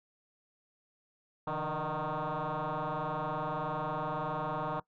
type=tone with frequency modulation; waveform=sine; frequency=164.81 Hz; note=E3; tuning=in tune; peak=-30 dBFS; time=1.47-4.8 s; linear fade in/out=5 ms; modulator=154 Hz; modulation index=7.3; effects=noise-tail reverb RT60 0.1 s tail -21 dB re dry + tanh soft clip ceiling -30 dBFS